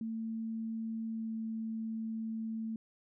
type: tone with pitch glide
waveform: sine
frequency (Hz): 224.2 to 222.9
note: A3 to A3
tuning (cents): +33 to +23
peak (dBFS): -35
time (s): 0.01-2.76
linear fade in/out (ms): 2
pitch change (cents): -10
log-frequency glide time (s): 1.11-1.32
effects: none